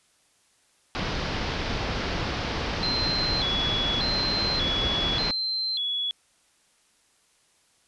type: low-pass noise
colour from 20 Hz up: pink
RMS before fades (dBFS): -29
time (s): 0.95-5.31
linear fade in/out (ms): 0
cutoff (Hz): 5300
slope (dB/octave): 48
type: tone with vibrato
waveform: sine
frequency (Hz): 3729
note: A#7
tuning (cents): 0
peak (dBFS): -25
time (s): 2.83-6.11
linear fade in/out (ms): 0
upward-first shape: square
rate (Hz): 0.85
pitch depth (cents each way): 170
effects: white hiss -64 dBFS RMS until 7.87 s + resampled to 24000 Hz